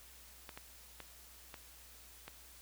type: clicks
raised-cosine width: 0.3 ms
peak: -30 dBFS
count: 5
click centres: 0.492 / 0.575 / 1.003 / 1.542 / 2.28 s
effects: added 60 Hz sine -62 dBFS peak until 2.61 s + white hiss -58 dBFS RMS until 2.61 s